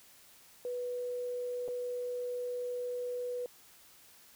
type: tone with dropouts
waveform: sine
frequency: 492 Hz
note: B4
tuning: 7 cents flat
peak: -34 dBFS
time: 0.65-3.46 s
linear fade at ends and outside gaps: 1 ms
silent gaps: 1.679-1.685 s
effects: white hiss -59 dBFS RMS until 4.35 s